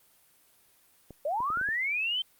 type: clicks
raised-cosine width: 2 ms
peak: -31 dBFS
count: 6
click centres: 1.107 / 1.404 / 1.503 / 1.573 / 1.613 / 1.688 s
type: linear sweep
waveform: sine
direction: up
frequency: 550 to 3136 Hz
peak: -27 dBFS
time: 1.25-2.22 s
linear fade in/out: 5 ms
effects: white hiss -63 dBFS RMS until 2.39 s + Opus 32 kbps